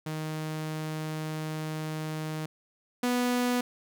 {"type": "tone pair in turn", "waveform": "sawtooth", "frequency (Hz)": [156, 246.1], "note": ["D#3", "B3"], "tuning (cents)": [5, -6], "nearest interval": "minor sixth", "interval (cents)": 789, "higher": "second", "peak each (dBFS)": [-28, -21], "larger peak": "second", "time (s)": [[0.06, 2.46], [3.03, 3.61]], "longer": "first", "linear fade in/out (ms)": 5, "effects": []}